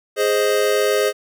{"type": "chord", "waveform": "square", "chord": "Ab major", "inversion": "none", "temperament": "equal", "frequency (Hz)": [415.3, 523.3, 622.3], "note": ["Ab4", "C5", "Eb5"], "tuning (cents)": [0, 0, 0], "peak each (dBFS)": [-19, -21, -23], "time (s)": [0.16, 1.13], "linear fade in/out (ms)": 50, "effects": []}